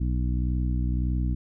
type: harmonic tone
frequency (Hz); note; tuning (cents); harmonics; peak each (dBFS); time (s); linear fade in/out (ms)
61.74; B1; 0; 1 / 2 / 3 / 4 / 5; -24 / -30 / -34 / -36 / -38; 0-1.35; 10
effects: none